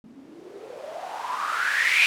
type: noise with low-pass filter sweep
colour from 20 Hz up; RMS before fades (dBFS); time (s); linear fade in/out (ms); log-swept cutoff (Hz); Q
violet; -27; 0.04-2.06; 0; 220 to 2500; 8.2
effects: none